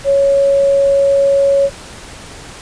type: tone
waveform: sine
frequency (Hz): 555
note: C#5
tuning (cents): +2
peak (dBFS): -8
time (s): 0.04-1.7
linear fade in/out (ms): 50
effects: pink hiss -33 dBFS RMS until 2.61 s + resampled to 22050 Hz